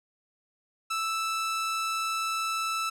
sawtooth tone, 1318.5 Hz, E6, in tune, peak -24 dBFS, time 0.9-2.9 s, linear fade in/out 10 ms, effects low-pass 11000 Hz 12 dB/octave

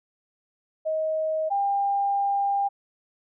sine tone pair in turn, 630 / 799.1 Hz, D#5 / G5, +21 / +33 cents, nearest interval major third, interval 412 cents, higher second, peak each -23 / -21 dBFS, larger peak second, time 0.85-1.5 / 1.5-2.69 s, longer second, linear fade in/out 20 ms, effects none

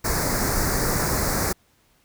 pink band-stop noise, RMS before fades -23 dBFS, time 0.04-1.53 s, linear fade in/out 10 ms, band 2100 to 4500 Hz, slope 48 dB/octave, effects pink hiss -62 dBFS RMS until 2.04 s

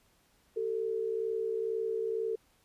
sine tone pair together, 385.4 / 447.5 Hz, G4 / A4, -29 / +29 cents, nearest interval minor third, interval 258 cents, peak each -36 / -31 dBFS, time 0.56-2.36 s, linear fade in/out 10 ms, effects pink hiss -68 dBFS RMS until 2.64 s + resampled to 32000 Hz

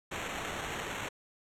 violet noise with sample-and-hold, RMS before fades -38 dBFS, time 0.11-1.09 s, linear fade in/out 10 ms, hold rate 4900 Hz, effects low-pass 10000 Hz 12 dB/octave

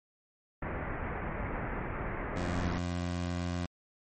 pink low-pass noise, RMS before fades -36 dBFS, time 0.62-2.78 s, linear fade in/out 5 ms, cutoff 2200 Hz, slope 48 dB/octave
20% pulse tone with vibrato, 88 Hz, F2, 14 cents sharp, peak -27 dBFS, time 2.36-3.66 s, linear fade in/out 5 ms, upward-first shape triangle, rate 17 Hz, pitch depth 8 cents each way
effects MP3 32 kbps

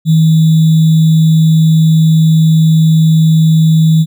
sine tone with sample-and-hold, 160 Hz, D#3, 49 cents sharp, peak -4 dBFS, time 0.05-4.06 s, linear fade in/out 50 ms, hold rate 3675 Hz, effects none

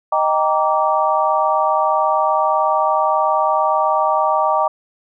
sine chord, Eb major seventh, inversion none, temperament equal with one note detuned, 622.3 / 784 / 932.3 / 1159.2 Hz, Eb5 / G5 / Bb5 / D6, 0 / 0 / 0 / -23 cents, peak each -19 dBFS, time 0.12-4.68 s, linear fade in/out 5 ms, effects none

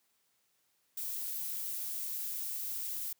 violet noise, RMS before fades -38 dBFS, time 0.97-3.13 s, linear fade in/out 5 ms, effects white hiss -75 dBFS RMS until 3.19 s + high-pass 80 Hz 12 dB/octave

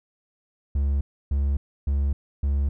triangle tone bursts, 70 Hz, C#2, 18 cents sharp, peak -18 dBFS, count 4, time 0.75-2.69 s, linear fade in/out 5 ms, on 260 ms, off 300 ms, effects none

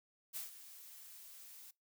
blue noise with ADSR envelope, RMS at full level -42 dBFS, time 0.33-1.71 s, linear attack 30 ms, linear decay 140 ms, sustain -13 dB, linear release 7 ms, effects noise-tail reverb RT60 0.2 s tail -23 dB re dry

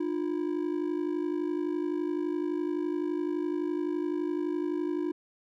triangle ring-modulated tone, 327.4 Hz, E4, 12 cents flat, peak -23 dBFS, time 0-5.12 s, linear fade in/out 5 ms, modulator 25.9 Hz, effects none

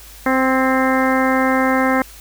harmonic tone with a mistuned harmonic, 261.6 Hz, C4, in tune, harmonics 1 / 2 / 3 / 4 / 5 / 6 / 7 / 8, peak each -17 / -20 / -22 / -23 / -24 / -25 / -25 / -26 dBFS, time 0.26-2.02 s, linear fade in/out 2 ms, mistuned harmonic 6, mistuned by +27 cents, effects added 52 Hz sine -41 dBFS peak until 2.2 s + white hiss -41 dBFS RMS until 2.2 s

